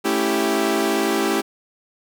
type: chord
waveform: sawtooth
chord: A dominant seventh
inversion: none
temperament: equal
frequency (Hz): 220 / 277.2 / 329.6 / 392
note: A3 / C#4 / E4 / G4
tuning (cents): 0 / 0 / 0 / 0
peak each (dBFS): -22 / -22 / -19 / -18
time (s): 0.04-1.42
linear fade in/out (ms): 20
effects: none